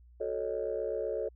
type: chord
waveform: sine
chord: D# half-diminished seventh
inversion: first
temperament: equal with one note detuned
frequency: 370 / 438.2 / 554.4 / 622.3 Hz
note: F#4 / A4 / C#5 / D#5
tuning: 0 / -7 / 0 / 0 cents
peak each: -39 / -34 / -35 / -38 dBFS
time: 0.2-1.29 s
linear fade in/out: 10 ms
effects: tanh soft clip ceiling -22 dBFS + added 60 Hz sine -54 dBFS peak until 1.35 s